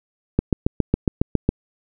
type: click train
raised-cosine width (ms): 3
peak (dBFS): -3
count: 9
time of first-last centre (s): 0.39-1.49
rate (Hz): 7.27
effects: none